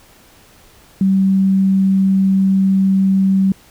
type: tone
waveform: sine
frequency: 192.4 Hz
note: G3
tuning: 32 cents flat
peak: -10 dBFS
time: 1.01-3.52 s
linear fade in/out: 2 ms
effects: pink hiss -47 dBFS RMS until 3.7 s